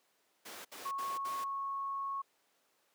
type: noise bursts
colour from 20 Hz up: pink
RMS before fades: -46 dBFS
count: 4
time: 0.45-1.445 s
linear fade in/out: 10 ms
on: 200 ms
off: 65 ms
type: tone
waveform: sine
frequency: 1100 Hz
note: C#6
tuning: 14 cents flat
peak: -35 dBFS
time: 0.85-2.22 s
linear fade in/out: 10 ms
effects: pink hiss -73 dBFS RMS until 2.94 s + high-pass 400 Hz 12 dB/octave